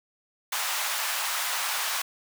pink high-pass noise, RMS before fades -29 dBFS, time 0.52-2.02 s, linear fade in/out 5 ms, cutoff 830 Hz, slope 24 dB/octave, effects none

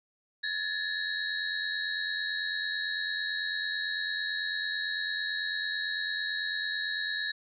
sine tone cluster, 1699 / 1788 / 3842 / 4225 Hz, G#6 / A6 / B7 / C8, +39 / +27 / -48 / +16 cents, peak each -33 / -37 / -37 / -39 dBFS, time 0.43-7.32 s, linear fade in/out 10 ms, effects none

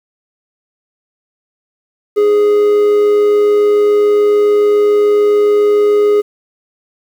triangle tone with amplitude modulation, 415.3 Hz, G#4, in tune, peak -4 dBFS, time 2.16-6.22 s, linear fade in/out 20 ms, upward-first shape sine, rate 107 Hz, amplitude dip 30%, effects 7-bit

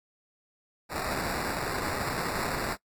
white noise with sample-and-hold, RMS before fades -32 dBFS, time 0.89-2.77 s, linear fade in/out 50 ms, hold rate 3150 Hz, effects noise-tail reverb RT60 0.1 s tail -22 dB re dry + AAC 64 kbps

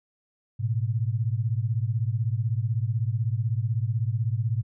sine beating tone pair, 108 / 124 Hz, A2 / B2, -32 / +7 cents, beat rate 16 Hz, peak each -25 / -27 dBFS, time 0.59-4.63 s, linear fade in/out 20 ms, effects none

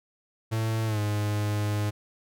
45% pulse tone with pitch glide, 111.3 to 104.45 Hz, A2 to G#2, +20 to +10 cents, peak -25 dBFS, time 0.51-1.91 s, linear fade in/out 20 ms, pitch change -110 cents, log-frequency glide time 0.86-0.99 s, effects none

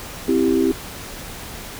sine chord, C major, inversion none, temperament equal with one note detuned, 261.6 / 331 / 392 Hz, C4 / E4 / G4, 0 / +7 / 0 cents, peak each -19 dBFS, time 0.28-0.72 s, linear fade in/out 5 ms, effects pink hiss -34 dBFS RMS until 1.79 s

